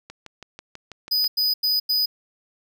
click train, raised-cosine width 0.2 ms, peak -21 dBFS, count 8, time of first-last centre 0.1-1.244 s, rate 6.12 Hz
square tone bursts, 4978 Hz, D#8, in tune, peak -19 dBFS, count 4, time 1.11-2.06 s, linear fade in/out 10 ms, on 170 ms, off 90 ms
effects none

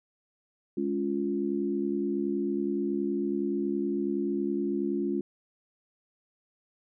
sine chord, Db major, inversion second, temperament equal with one note detuned, 207.7 / 279.8 / 349.2 Hz, Ab3 / Db4 / F4, 0 / +16 / 0 cents, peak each -32 / -31 / -30 dBFS, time 0.77-5.21 s, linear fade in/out 5 ms, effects none

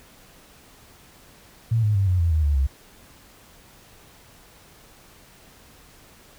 sine tone with pitch steps, 114 / 105.75 / 98.1 / 91.01 / 84.42 / 78.32 / 72.65 / 67.39 Hz, A#2 / G#2 / G2 / F#2 / E2 / D#2 / D2 / C#2, -38 / +32 / +2 / -28 / +42 / +12 / -18 / -48 cents, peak -17 dBFS, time 1.71-2.67 s, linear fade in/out 10 ms, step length 120 ms, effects pink hiss -51 dBFS RMS until 6.38 s

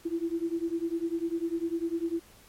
sine beating tone pair, 329.6 / 339.6 Hz, E4 / F4, 0 / -48 cents, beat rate 10 Hz, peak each -31 dBFS, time 0.05-2.2 s, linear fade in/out 10 ms, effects pink hiss -56 dBFS RMS until 2.48 s + MP3 64 kbps

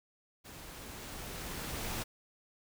pink noise with level ramp, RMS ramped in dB -50 to -37 dBFS, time 0.44-2.04 s, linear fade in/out 20 ms, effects none

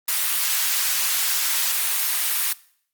white high-pass noise, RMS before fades -22 dBFS, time 0.08-2.53 s, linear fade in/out 5 ms, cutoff 1200 Hz, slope 12 dB/octave, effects noise-tail reverb RT60 0.6 s tail -21 dB re dry + Opus 32 kbps

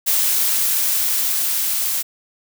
blue noise with level ramp, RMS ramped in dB -17 to -21 dBFS, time 0.06-2.03 s, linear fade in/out 20 ms, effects none

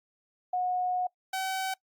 sine / sawtooth tone pair in turn, 728 / 761.5 Hz, F#5 / F#5, -28 / +50 cents, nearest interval minor second, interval 78 cents, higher second, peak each -26 dBFS, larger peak neither, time 0.53-1.07 / 1.33-1.74 s, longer first, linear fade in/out 5 ms, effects noise-tail reverb RT60 0.1 s tail -22 dB re dry + Opus 48 kbps

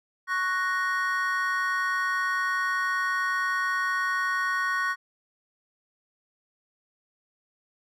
triangle chord, F# major, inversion second, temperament equal, 1108.7 / 1480 / 1864.7 Hz, C#6 / F#6 / A#6, 0 / 0 / 0 cents, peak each -27 dBFS, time 0.27-4.96 s, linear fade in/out 50 ms, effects none

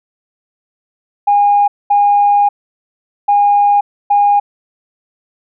sine tone bursts at uneven times, 816 Hz, G#5, 31 cents flat, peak -6 dBFS, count 4, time 1.27-1.68 / 1.9-2.49 / 3.28-3.81 / 4.1-4.4 s, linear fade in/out 10 ms, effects tanh soft clip ceiling -2 dBFS

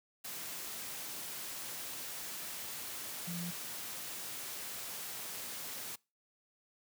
sine tone in noise, 173.6 Hz, F3, 10 cents flat, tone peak -38 dBFS, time 3.27-3.51 s, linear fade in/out 10 ms, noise white, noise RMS -43 dBFS, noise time 0.24-5.96 s, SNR +2 dB, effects noise-tail reverb RT60 0.3 s tail -25 dB re dry + high-pass 100 Hz 12 dB/octave

